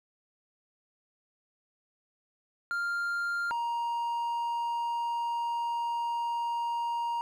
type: tone pair in turn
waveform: triangle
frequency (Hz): 1396.9 / 939.6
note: F6 / A#5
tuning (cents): 0 / +13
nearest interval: perfect fifth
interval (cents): 687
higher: first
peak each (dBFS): -27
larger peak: neither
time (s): 2.71-3.51 / 3.51-7.21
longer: second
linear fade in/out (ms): 0
effects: none